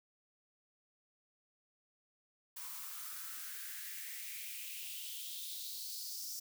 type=noise with high-pass filter sweep; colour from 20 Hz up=blue; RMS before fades=-45 dBFS; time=2.56-6.4 s; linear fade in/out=10 ms; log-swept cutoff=980 to 5500 Hz; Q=4.2; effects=none